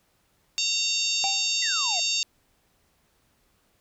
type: harmonic tone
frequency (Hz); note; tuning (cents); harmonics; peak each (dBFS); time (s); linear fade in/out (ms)
918; A#5; -27; 3 / 4 / 5 / 6 / 7 / 8; -30 / -29 / -28 / -33 / -32 / -33; 0.58-2.23; 0
type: tone with exponential decay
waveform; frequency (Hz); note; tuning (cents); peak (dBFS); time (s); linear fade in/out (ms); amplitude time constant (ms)
triangle; 784; G5; 0; -22; 1.24-1.52; 0; 60
type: exponential sweep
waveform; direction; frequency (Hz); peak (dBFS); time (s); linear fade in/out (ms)
triangle; down; 2050 to 659.3; -30; 1.62-2; 5
effects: pink hiss -67 dBFS RMS until 3.8 s